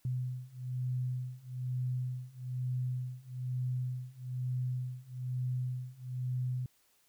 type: beating tone pair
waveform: sine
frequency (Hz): 125.7 / 126.8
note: B2 / B2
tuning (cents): +31 / +46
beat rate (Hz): 1.1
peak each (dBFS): -37 / -36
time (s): 0.05-6.66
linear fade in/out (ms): 2
effects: white hiss -70 dBFS RMS until 7.08 s